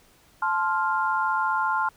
sine chord, F major, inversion first, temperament just, 873.1 / 1047.7 / 1396.9 Hz, A5 / C6 / F6, -14 / +2 / 0 cents, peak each -26 dBFS, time 0.42-1.89 s, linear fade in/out 5 ms, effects pink hiss -58 dBFS RMS until 1.96 s

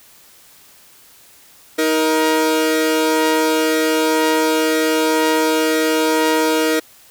sawtooth tone pair together, 315.2 / 472.3 Hz, D#4 / A#4, +23 / +23 cents, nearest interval perfect fifth, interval 700 cents, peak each -13 dBFS, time 1.78-6.8 s, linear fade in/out 10 ms, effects white hiss -47 dBFS RMS until 7.1 s

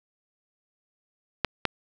clicks, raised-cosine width 0.3 ms, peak -6 dBFS, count 2, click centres 1.447 / 1.653 s, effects none

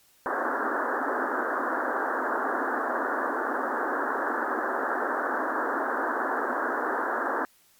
white band-pass noise, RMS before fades -28 dBFS, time 0.26-7.45 s, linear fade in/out 0 ms, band 240 to 1700 Hz, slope 96 dB/octave, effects white hiss -61 dBFS RMS until 7.79 s + MP3 96 kbps

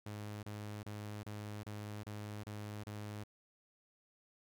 sawtooth tone bursts, 104.7 Hz, G#2, 15 cents sharp, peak -39 dBFS, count 8, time 0.06-3.237 s, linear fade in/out 5 ms, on 370 ms, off 31 ms, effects none

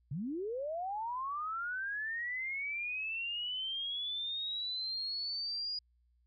sine linear sweep, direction up, 123.47 to 4900 Hz, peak -35 dBFS, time 0.11-5.79 s, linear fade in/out 5 ms, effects added 60 Hz sine -68 dBFS peak until 6.26 s

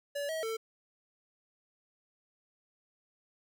square tone with pitch steps, 572 / 640 / 447.3 Hz, D5 / D#5 / A4, -46 / +49 / +28 cents, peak -34 dBFS, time 0.15-0.57 s, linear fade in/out 10 ms, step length 140 ms, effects none

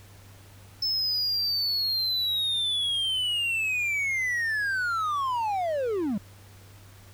triangle linear sweep, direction down, 5274 to 185 Hz, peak -23 dBFS, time 0.82-6.18 s, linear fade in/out 5 ms, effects added 98 Hz sine -49 dBFS peak until 7.13 s + pink hiss -54 dBFS RMS until 7.13 s

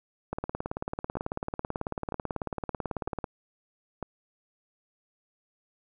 two click trains, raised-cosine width 1 ms, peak -19 / -17 dBFS, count 4 / 54, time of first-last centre 1.17-4.027 / 0.33-3.242 s, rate 1.05 / 18.2 Hz, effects none

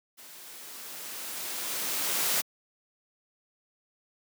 white noise with level ramp, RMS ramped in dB -49 to -26 dBFS, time 0.17-2.42 s, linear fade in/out 20 ms, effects high-pass 200 Hz 12 dB/octave

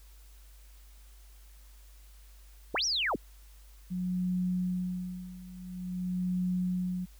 sine linear two-way sweep, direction up then down, 119.3 to 5920 to 119.3 Hz, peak -27 dBFS, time 2.74-3.16 s, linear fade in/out 5 ms, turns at 2.85 s
sine tone with tremolo, 181.6 Hz, F#3, 32 cents flat, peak -27 dBFS, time 3.9-7.06 s, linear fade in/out 20 ms, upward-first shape sine, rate 0.48 Hz, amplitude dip 85%
effects added 50 Hz sine -51 dBFS peak until 7.19 s + white hiss -62 dBFS RMS until 7.19 s

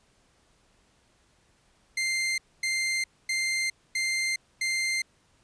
sawtooth tone bursts, 2093 Hz, C7, in tune, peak -22 dBFS, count 5, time 1.97-5.02 s, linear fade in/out 5 ms, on 410 ms, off 250 ms, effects pink hiss -65 dBFS RMS until 5.43 s + resampled to 22050 Hz

